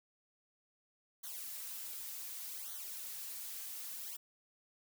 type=noise with flanger; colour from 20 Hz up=blue; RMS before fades=-45 dBFS; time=1.23-4.17 s; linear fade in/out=10 ms; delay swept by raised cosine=0.39 to 5.99 ms; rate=0.67 Hz; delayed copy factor=-0.9; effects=none